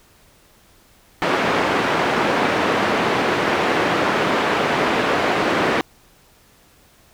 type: band-pass noise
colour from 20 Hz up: pink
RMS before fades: -19 dBFS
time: 1.22-5.81 s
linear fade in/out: 0 ms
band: 270 to 2200 Hz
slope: 12 dB/octave
effects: pink hiss -53 dBFS RMS until 7.13 s